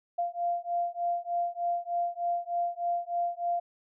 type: beating tone pair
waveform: sine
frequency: 693 / 696.3 Hz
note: F5 / F5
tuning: -14 / -5 cents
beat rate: 3.3 Hz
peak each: -31 dBFS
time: 0.18-3.6 s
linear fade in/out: 10 ms
effects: none